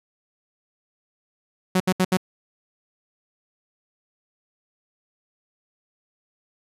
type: tone bursts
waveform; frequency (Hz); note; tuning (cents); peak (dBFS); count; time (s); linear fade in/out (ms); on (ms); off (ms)
sawtooth; 185; F#3; 0; -13; 4; 1.75-2.171; 5; 52; 71
effects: resampled to 32000 Hz